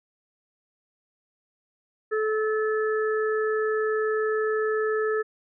harmonic tone, 433.5 Hz, A4, 26 cents flat, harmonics 1 / 3 / 4, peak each -23 / -32 / -32 dBFS, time 2.11-5.23 s, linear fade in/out 20 ms, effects none

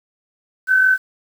sine tone pair together, 1522.5 / 1568 Hz, F#6 / G6, +49 / 0 cents, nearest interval minor second, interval 51 cents, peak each -11 / -22 dBFS, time 0.67-0.98 s, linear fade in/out 50 ms, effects 7-bit

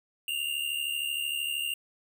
square tone pair together, 2769 / 2842 Hz, F7 / F7, -15 / +30 cents, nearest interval unison, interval 45 cents, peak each -33 / -33 dBFS, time 0.28-1.74 s, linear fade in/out 2 ms, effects none

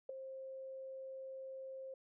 sine tone with ADSR envelope, 530 Hz, C5, 22 cents sharp, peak -36 dBFS, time 0.09-1.94 s, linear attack 5 ms, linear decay 6 ms, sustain -9 dB, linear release 3 ms, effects none

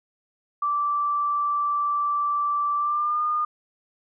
sine tone with pitch glide, 1167 to 1217.3 Hz, D6 to D#6, -11 to -38 cents, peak -21 dBFS, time 0.62-3.45 s, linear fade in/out 5 ms, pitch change +73 cents, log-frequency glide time 2.77-3.22 s, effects none

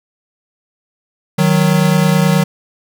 square tone pair together, 155.56 / 184.99 Hz, D#3 / F#3, 0 / 0 cents, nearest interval minor third, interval 300 cents, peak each -13 dBFS, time 1.38-2.44 s, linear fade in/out 10 ms, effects 8-bit

